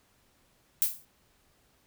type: noise with exponential decay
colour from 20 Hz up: violet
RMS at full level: -22 dBFS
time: 0.82-1.05 s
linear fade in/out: 0 ms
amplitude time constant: 48 ms
effects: pink hiss -67 dBFS RMS until 1.86 s